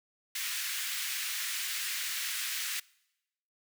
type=high-pass noise; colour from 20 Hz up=pink; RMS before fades=-35 dBFS; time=0.35-2.8 s; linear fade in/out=5 ms; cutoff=1700 Hz; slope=24 dB/octave; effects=noise-tail reverb RT60 0.9 s tail -24 dB re dry